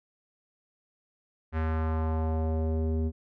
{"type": "tone with low-pass filter sweep", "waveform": "square", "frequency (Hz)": 79.7, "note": "D#2", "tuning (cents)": 42, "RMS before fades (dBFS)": -28, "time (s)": [1.52, 3.12], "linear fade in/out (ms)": 50, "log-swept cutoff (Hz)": [1800, 330], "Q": 1.7, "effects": []}